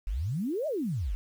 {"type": "exponential two-way sweep", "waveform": "sine", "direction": "up then down", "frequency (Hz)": [41.2, 656, 41.2], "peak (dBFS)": -28, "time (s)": [0.07, 1.15], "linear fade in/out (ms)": 0, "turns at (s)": 0.67, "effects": ["9-bit"]}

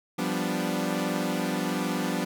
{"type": "chord", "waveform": "sawtooth", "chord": "G dominant seventh", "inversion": "third", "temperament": "equal", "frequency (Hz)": [174.61, 196, 246.9, 293.7], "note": ["F3", "G3", "B3", "D4"], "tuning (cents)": [0, 0, 0, 0], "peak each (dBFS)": -28, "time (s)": [0.18, 2.25], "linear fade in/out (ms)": 10, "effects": []}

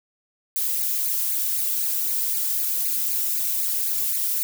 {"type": "noise with flanger", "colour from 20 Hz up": "violet", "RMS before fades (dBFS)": -24, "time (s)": [0.56, 4.43], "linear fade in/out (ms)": 0, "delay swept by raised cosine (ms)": [0.44, 2.04], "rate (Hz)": 3.9, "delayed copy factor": 0.85, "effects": []}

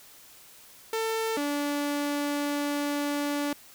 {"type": "tone pair in turn", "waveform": "sawtooth", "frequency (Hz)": [447.1, 289.2], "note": ["A4", "D4"], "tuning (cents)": [28, -27], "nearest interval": "minor sixth", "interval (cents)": 755, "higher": "first", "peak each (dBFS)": -23, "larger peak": "neither", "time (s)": [[0.93, 1.37], [1.37, 3.53]], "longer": "second", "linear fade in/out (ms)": 2, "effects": ["white hiss -52 dBFS RMS until 3.74 s"]}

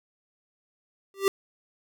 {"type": "tone with exponential growth", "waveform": "square", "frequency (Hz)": 392, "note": "G4", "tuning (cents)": 0, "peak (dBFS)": -16, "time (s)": [1.14, 1.28], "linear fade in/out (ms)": 1, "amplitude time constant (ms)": 30, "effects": []}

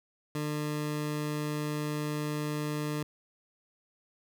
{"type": "tone", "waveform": "20% pulse", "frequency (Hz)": 150, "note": "D3", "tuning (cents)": 37, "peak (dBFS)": -26, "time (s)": [0.35, 3.03], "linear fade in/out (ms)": 2, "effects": []}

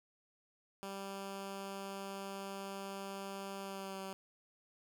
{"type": "tone with pitch glide", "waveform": "10% pulse", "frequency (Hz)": [196, 192.41], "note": ["G3", "G3"], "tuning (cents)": [0, -32], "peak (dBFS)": -34, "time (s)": [0.83, 4.13], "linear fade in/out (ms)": 0, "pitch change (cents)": -32, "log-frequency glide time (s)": [3.6, 4.01], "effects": []}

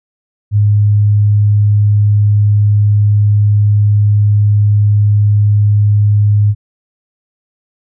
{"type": "tone", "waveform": "sine", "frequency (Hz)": 103.83, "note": "G#2", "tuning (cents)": 0, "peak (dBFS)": -6, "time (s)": [0.51, 6.55], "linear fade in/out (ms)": 50, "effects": []}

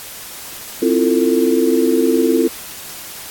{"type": "chord", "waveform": "sine", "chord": "F major seventh", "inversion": "second", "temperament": "equal with one note detuned", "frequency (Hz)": [261.6, 329.6, 349.2, 448.7], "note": ["C4", "E4", "F4", "A4"], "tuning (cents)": [0, 0, 0, 34], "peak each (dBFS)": -17, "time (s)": [0.82, 2.48], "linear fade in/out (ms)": 5, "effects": ["white hiss -32 dBFS RMS until 3.3 s", "AAC 64 kbps"]}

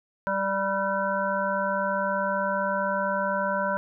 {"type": "harmonic tone with a mistuned harmonic", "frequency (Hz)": 196, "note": "G3", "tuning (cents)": 0, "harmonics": [1, 3, 5, 7, 8], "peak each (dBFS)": [-33, -28, -28, -34, -31], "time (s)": [0.27, 3.77], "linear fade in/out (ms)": 0, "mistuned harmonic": 8, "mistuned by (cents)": -50, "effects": []}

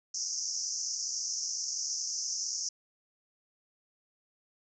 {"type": "band-pass noise", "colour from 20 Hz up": "pink", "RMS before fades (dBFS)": -35, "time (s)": [0.14, 2.69], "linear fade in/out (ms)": 5, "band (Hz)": [5200, 6600], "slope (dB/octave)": 96, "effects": []}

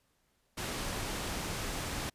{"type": "low-pass noise", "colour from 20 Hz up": "pink", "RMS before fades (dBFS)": -37, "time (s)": [0.57, 2.1], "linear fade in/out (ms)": 10, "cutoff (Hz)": 11000, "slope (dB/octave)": 12, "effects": ["pink hiss -74 dBFS RMS until 2.14 s", "resampled to 32000 Hz"]}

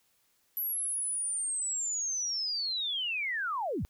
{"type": "linear sweep", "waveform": "sine", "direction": "down", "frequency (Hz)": [11840, 37], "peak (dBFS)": -30, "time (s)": [0.57, 3.85], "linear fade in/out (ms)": 0, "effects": ["white hiss -71 dBFS RMS until 3.89 s"]}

